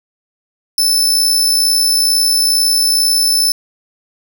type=tone with amplitude modulation; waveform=sawtooth; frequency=5274 Hz; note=E8; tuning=in tune; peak=-6 dBFS; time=0.78-3.52 s; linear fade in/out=2 ms; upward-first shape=sine; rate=62.2 Hz; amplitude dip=35%; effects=none